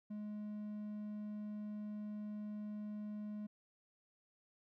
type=tone; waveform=triangle; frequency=210 Hz; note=G#3; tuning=19 cents sharp; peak=-40 dBFS; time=0.1-3.47 s; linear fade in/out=10 ms; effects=none